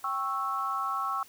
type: chord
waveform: sine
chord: C# diminished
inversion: second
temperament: equal with one note detuned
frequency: 784 / 1100.4 / 1318.5 Hz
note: G5 / C#6 / E6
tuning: 0 / -13 / 0 cents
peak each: -37 / -31 / -32 dBFS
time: 0.04-1.23 s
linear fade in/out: 2 ms
effects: white hiss -55 dBFS RMS until 1.28 s